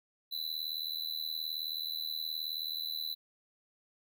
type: tone with amplitude modulation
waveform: square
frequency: 3994 Hz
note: B7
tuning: 19 cents sharp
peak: -32 dBFS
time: 0.31-3.15 s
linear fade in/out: 20 ms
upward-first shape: sine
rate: 78.9 Hz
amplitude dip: 85%
effects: none